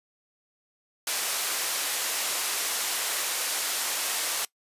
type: band-pass noise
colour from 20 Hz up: white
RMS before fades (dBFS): -29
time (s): 1.07-4.45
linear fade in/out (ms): 2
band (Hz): 480 to 12000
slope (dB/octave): 12
effects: noise-tail reverb RT60 0.1 s tail -22 dB re dry + resampled to 32000 Hz